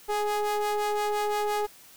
square ring-modulated tone, 207.7 Hz, G#3, in tune, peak -23 dBFS, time 0.08-1.67 s, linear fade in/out 20 ms, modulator 626 Hz, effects white hiss -52 dBFS RMS until 1.96 s

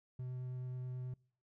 triangle tone with vibrato, 126.6 Hz, B2, 43 cents sharp, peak -38 dBFS, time 0.19-1.14 s, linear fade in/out 5 ms, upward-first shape triangle, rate 9.3 Hz, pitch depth 9 cents each way, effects noise-tail reverb RT60 0.5 s tail -25 dB re dry

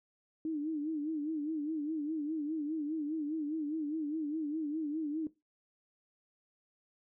sine tone with vibrato, 305.5 Hz, D#4, 32 cents flat, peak -32 dBFS, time 0.45-5.27 s, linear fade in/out 2 ms, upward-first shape sine, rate 4.9 Hz, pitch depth 99 cents each way, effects noise-tail reverb RT60 0.2 s tail -17 dB re dry

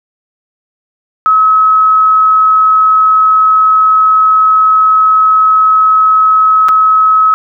sine tone with dropouts, 1284 Hz, E6, 46 cents flat, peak -4 dBFS, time 1.26-7.34 s, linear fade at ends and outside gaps 0 ms, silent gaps 6.685-6.69 s, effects none

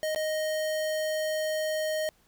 square tone with dropouts, 622.3 Hz, D#5, in tune, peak -28 dBFS, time 0.03-2.09 s, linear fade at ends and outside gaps 0 ms, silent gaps 0.148-0.16 s, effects pink hiss -65 dBFS RMS until 2.27 s

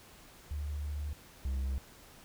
sine / triangle tone pair in turn, 73.42 / 66.43 Hz, D2 / C2, 0 / +27 cents, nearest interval major second, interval 173 cents, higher first, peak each -34 / -29 dBFS, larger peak second, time 0.51-1.13 / 1.45-1.78 s, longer first, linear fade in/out 0 ms, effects pink hiss -56 dBFS RMS until 2.24 s

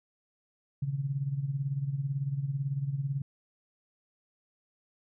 sine tone with tremolo, 138.59 Hz, C#3, in tune, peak -26 dBFS, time 0.82-3.22 s, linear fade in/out 5 ms, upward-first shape sine, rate 18 Hz, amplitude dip 70%, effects none

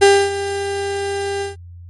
35% pulse tone with ADSR envelope, 398.4 Hz, G4, 28 cents sharp, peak -4 dBFS, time 0.01-1.56 s, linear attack 18 ms, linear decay 270 ms, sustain -14 dB, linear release 140 ms, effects added 87 Hz sine -34 dBFS peak until 1.89 s + MP3 48 kbps

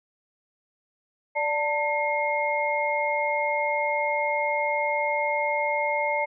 sine tone cluster, 587 / 895 / 2140 Hz, D5 / A5 / C7, -1 / +29 / +38 cents, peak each -27 dBFS, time 1.35-6.26 s, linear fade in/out 20 ms, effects none

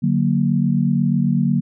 sine chord, D augmented, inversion none, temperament equal, 146.83 / 185 / 233.1 Hz, D3 / F#3 / A#3, 0 / 0 / 0 cents, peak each -19 dBFS, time 0.02-1.61 s, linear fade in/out 20 ms, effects none

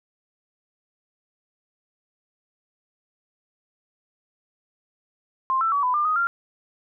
sine tone with pitch steps, 1053 / 1331 / 1138 / 1001 / 1197 / 1249 / 1386 Hz, C6 / E6 / C#6 / B5 / D6 / D#6 / F6, +11 / +16 / +45 / +23 / +33 / +6 / -14 cents, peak -19 dBFS, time 5.5-6.27 s, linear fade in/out 0 ms, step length 110 ms, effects none

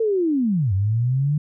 sine linear two-way sweep, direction down then up, 459.6 to 92.5 to 152.2 Hz, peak -17 dBFS, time 0-1.38 s, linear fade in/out 5 ms, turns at 0.73 s, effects none

